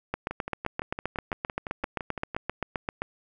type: two click trains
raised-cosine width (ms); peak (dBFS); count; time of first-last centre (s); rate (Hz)
0.5; -13 / -18; 23 / 13; 0.14-3.02 / 0.31-2.347; 7.64 / 5.89
effects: none